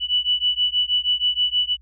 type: beating tone pair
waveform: sine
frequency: 2960 / 2966.3 Hz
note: F#7 / F#7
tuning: 0 / +4 cents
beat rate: 6.3 Hz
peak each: -21 dBFS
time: 0-1.77 s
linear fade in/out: 50 ms
effects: added 60 Hz sine -48 dBFS peak until 1.81 s